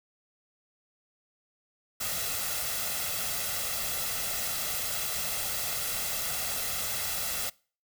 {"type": "noise with comb filter", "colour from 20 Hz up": "white", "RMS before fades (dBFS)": -32, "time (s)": [2, 7.5], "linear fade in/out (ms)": 10, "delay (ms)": 1.5, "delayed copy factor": 0.6, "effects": ["noise-tail reverb RT60 0.4 s tail -24 dB re dry"]}